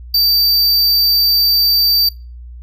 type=tone; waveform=square; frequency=4644 Hz; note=D8; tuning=20 cents flat; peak=-10 dBFS; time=0.14-2.09 s; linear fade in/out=5 ms; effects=noise-tail reverb RT60 0.3 s tail -21 dB re dry + added 60 Hz sine -30 dBFS peak until 2.62 s